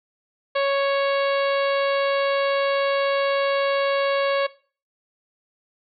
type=harmonic tone with a mistuned harmonic; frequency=554.4 Hz; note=C#5; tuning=in tune; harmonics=1 / 2 / 3 / 4 / 5 / 6 / 7 / 8; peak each=-20 / -26 / -30 / -32 / -34 / -36 / -37 / -38 dBFS; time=0.55-4.47 s; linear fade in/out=10 ms; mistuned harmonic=8; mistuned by=+22 cents; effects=noise-tail reverb RT60 0.4 s tail -19 dB re dry